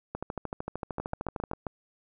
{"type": "two click trains", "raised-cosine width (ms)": 1, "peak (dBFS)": [-19, -18], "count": [19, 6], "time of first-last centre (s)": [[0.15, 1.514], [1, 1.668]], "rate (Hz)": [13.2, 7.49], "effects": []}